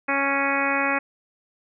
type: harmonic tone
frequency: 277.2 Hz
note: C#4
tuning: in tune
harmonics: 1 / 2 / 3 / 4 / 5 / 6 / 7 / 8 / 9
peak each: -29 / -29 / -29 / -29 / -29 / -29 / -29 / -29 / -29 dBFS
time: 0.08-0.99 s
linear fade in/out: 10 ms
effects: none